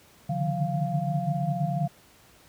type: tone cluster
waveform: sine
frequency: 139.7 / 148.7 / 154.6 / 178.9 / 696 Hz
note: C#3 / D3 / D#3 / F3 / F5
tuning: +14 / +22 / -11 / +42 / -6 cents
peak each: -31 dBFS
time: 0.29-1.88 s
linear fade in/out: 10 ms
effects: pink hiss -56 dBFS RMS until 2.48 s + high-pass 60 Hz 12 dB/octave